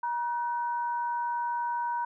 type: tone pair together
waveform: sine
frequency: 952 / 1511.2 Hz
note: A#5 / F#6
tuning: +36 / +36 cents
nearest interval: minor sixth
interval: 800 cents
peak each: -28 / -39 dBFS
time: 0.03-2.05 s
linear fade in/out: 5 ms
effects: none